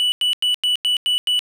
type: tone bursts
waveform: triangle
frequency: 2960 Hz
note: F#7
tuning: in tune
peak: -14 dBFS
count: 7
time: 0-1.392 s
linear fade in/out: 0 ms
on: 120 ms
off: 92 ms
effects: none